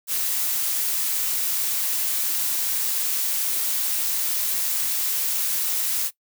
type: noise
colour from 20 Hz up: blue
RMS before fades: -24 dBFS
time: 0.07-6.11 s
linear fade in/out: 50 ms
effects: noise-tail reverb RT60 0.1 s tail -19 dB re dry